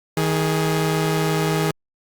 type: tone pair together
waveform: sawtooth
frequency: 158.56 / 415.3 Hz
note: D#3 / G#4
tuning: +33 / 0 cents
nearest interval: octave + perfect fourth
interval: 1667 cents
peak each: -16 / -19 dBFS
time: 0.17-1.71 s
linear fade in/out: 2 ms
effects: Opus 48 kbps